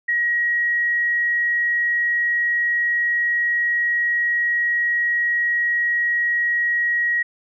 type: tone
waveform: sine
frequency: 1900 Hz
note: A#6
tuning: 33 cents sharp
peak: -17 dBFS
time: 0.08-7.23 s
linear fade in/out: 10 ms
effects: none